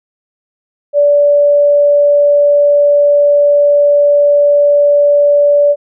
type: tone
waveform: sine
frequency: 579 Hz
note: D5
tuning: 25 cents flat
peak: -5 dBFS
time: 0.93-5.76 s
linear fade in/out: 50 ms
effects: none